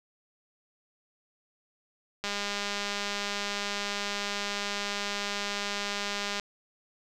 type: click train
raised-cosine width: 0.2 ms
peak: -15 dBFS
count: 845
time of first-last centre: 2.24-6.398 s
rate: 203 Hz
effects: none